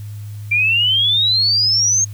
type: exponential sweep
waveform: sine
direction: up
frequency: 2349 to 6530 Hz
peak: -12 dBFS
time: 0.51-2.05 s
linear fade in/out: 10 ms
effects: added 104 Hz sine -27 dBFS peak until 2.13 s + white hiss -48 dBFS RMS until 2.13 s